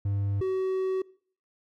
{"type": "tone pair in turn", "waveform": "triangle", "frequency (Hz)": [100, 377.5], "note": ["G2", "F#4"], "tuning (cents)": [35, 35], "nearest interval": "octave + major seventh", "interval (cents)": 2300, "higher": "second", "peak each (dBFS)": -23, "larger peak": "neither", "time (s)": [[0.05, 0.41], [0.41, 1.02]], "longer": "second", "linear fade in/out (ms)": 5, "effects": ["noise-tail reverb RT60 0.5 s tail -22 dB re dry"]}